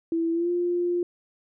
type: tone with pitch glide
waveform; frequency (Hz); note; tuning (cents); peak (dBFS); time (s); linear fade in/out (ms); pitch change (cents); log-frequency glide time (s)
sine; 331.1 to 350.8; E4 to F4; +8 to +8; -22; 0.12-1.03; 2; +100; 0.32-0.5
effects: none